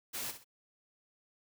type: noise with echo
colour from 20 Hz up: white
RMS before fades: -39 dBFS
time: 0.13-0.32 s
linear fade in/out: 20 ms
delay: 63 ms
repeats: 2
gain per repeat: -10 dB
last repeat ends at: 0.446 s
effects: none